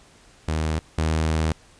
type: tone pair in turn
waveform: sawtooth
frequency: 78.5 / 79.14 Hz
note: D#2 / D#2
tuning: +16 / +30 cents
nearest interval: unison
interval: 14 cents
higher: second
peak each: -18 / -16 dBFS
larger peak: second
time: 0.48-0.79 / 0.98-1.52 s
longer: second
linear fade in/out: 0 ms
effects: pink hiss -53 dBFS RMS until 1.79 s + resampled to 22050 Hz